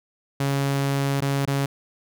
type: tone with dropouts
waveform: sawtooth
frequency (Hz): 138.8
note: C#3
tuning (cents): +3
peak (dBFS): -17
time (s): 0.4-1.66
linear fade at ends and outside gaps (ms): 5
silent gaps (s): 1.206-1.219 / 1.455-1.475
effects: none